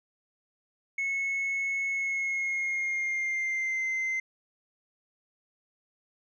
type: tone with pitch glide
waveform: sine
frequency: 2193 to 2074 Hz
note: C#7 to C7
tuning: -19 to -16 cents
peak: -25 dBFS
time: 0.98-4.2 s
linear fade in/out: 5 ms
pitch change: -97 cents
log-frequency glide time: 1.89-3.85 s
effects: tanh soft clip ceiling -26 dBFS